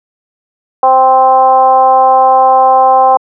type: tone with frequency modulation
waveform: sine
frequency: 784 Hz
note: G5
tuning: in tune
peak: -3 dBFS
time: 0.83-3.17 s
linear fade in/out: 2 ms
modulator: 261 Hz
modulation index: 0.9
effects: high-pass 400 Hz 12 dB/octave